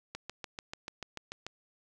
click train, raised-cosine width 0.2 ms, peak -22 dBFS, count 10, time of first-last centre 0.15-1.466 s, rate 6.84 Hz, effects none

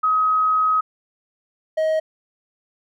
sine / triangle tone pair in turn, 1267 / 631.3 Hz, D#6 / D#5, +31 / +25 cents, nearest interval octave, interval 1206 cents, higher first, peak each -15 dBFS, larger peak neither, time 0.03-0.81 / 1.77-2 s, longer first, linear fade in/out 10 ms, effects none

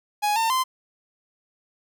45% pulse tone with pitch steps, 833 / 903 / 1036 Hz, G#5 / A5 / C6, +5 / +45 / -17 cents, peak -20 dBFS, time 0.22-0.64 s, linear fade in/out 20 ms, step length 140 ms, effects none

